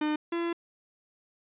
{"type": "tone pair in turn", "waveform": "45% pulse", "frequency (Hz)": [303, 339.5], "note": ["D#4", "F4"], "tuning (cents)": [-46, -49], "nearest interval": "major second", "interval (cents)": 197, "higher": "second", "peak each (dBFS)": [-26, -28], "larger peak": "first", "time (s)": [[0.01, 0.16], [0.32, 0.53]], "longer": "second", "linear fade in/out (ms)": 5, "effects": ["resampled to 8000 Hz"]}